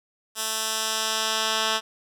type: tone with band-pass filter sweep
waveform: 10% pulse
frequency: 220 Hz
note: A3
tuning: in tune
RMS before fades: -26 dBFS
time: 0.35-1.81 s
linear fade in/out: 50 ms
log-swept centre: 8800 to 3400 Hz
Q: 0.76
effects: none